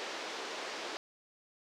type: band-pass noise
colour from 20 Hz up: pink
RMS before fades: -41 dBFS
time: 0-0.97 s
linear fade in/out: 0 ms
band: 340 to 5800 Hz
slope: 24 dB/octave
effects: none

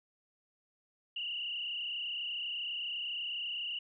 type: tone with frequency modulation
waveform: sine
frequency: 2870 Hz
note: F7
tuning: 47 cents sharp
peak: -35 dBFS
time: 1.16-3.79 s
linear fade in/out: 5 ms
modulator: 32.1 Hz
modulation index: 3.3
effects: none

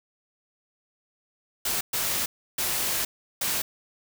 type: noise bursts at uneven times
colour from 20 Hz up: white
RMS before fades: -27 dBFS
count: 4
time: 1.65-1.81 / 1.93-2.26 / 2.58-3.05 / 3.41-3.62 s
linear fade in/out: 5 ms
effects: none

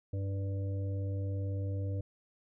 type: harmonic tone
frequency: 98 Hz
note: G2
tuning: in tune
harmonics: 1 / 3 / 5 / 6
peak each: -32 / -45 / -46 / -50 dBFS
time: 0.13-2.01 s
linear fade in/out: 5 ms
effects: none

